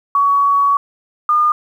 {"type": "tone pair in turn", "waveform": "sine", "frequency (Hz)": [1126, 1213.6], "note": ["C#6", "D#6"], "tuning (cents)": [27, -44], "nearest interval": "minor second", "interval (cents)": 129, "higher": "second", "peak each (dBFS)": -10, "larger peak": "neither", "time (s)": [[0.15, 0.77], [1.29, 1.52]], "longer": "first", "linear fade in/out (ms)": 2, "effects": ["8-bit"]}